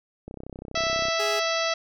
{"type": "click train", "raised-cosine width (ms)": 2, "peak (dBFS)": -24, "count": 27, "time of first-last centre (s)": [0.28, 1.085], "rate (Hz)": 32.3}
{"type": "harmonic tone", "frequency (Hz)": 659.3, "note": "E5", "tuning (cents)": 0, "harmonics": [1, 2, 3, 4, 5, 6, 7, 8, 9], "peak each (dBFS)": [-27, -30, -32, -33, -34, -35, -35, -36, -37], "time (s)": [0.75, 1.74], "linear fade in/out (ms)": 5}
{"type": "tone", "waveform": "sawtooth", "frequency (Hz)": 415.3, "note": "G#4", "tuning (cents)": 0, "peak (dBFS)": -25, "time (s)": [1.19, 1.4], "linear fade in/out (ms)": 10}
{"effects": []}